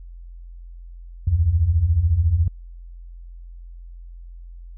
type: beating tone pair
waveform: sine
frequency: 72.6 / 86.6 Hz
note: D2 / F2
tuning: -19 / -14 cents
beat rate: 14 Hz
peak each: -21 / -16 dBFS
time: 1.27-2.48 s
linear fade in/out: 5 ms
effects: added 43 Hz sine -36 dBFS peak until 4.77 s